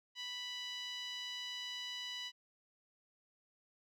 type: tone with band-pass filter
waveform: 10% pulse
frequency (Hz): 987.8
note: B5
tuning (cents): 0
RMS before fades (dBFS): -44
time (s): 0.15-2.32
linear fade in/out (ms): 50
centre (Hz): 3100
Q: 1.8
effects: none